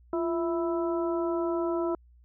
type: harmonic tone with a mistuned harmonic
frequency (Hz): 329.6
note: E4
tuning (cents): 0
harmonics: 1 / 2 / 3 / 4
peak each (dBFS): -27 / -33 / -37 / -39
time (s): 0.13-1.95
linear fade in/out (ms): 2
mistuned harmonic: 1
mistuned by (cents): +73
effects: added 60 Hz sine -54 dBFS peak until 2.24 s